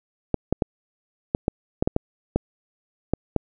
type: clicks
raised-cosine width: 2 ms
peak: -6 dBFS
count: 11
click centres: 0.343 / 0.526 / 0.622 / 1.349 / 1.481 / 1.825 / 1.875 / 1.964 / 2.36 / 3.136 / 3.363 s
effects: none